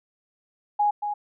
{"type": "tone with echo", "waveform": "sine", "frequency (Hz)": 829, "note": "G#5", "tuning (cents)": -3, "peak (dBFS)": -18, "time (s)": [0.79, 0.91], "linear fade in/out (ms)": 10, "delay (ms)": 230, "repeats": 1, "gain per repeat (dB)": -7, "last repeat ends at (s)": 1.14, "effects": []}